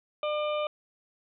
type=harmonic tone; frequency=600 Hz; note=D5; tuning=37 cents sharp; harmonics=1 / 2 / 4 / 5 / 6; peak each=-28 / -34 / -40 / -42 / -44 dBFS; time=0.23-0.67 s; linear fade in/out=2 ms; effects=none